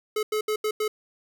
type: tone bursts at uneven times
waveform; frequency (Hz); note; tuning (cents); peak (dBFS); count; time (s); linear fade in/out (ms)
square; 428.4; A4; -46; -24; 5; 0.16-0.23 / 0.32-0.41 / 0.48-0.56 / 0.64-0.71 / 0.8-0.88; 5
effects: none